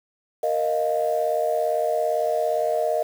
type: chord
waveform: sine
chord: Bb suspended fourth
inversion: none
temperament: just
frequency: 466.2 / 621.6 / 699.2 Hz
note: Bb4 / Eb5 / F5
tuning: 0 / -2 / +2 cents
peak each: -26 / -22 / -25 dBFS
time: 0.43-3.03 s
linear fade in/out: 5 ms
effects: tanh soft clip ceiling -11 dBFS + 7-bit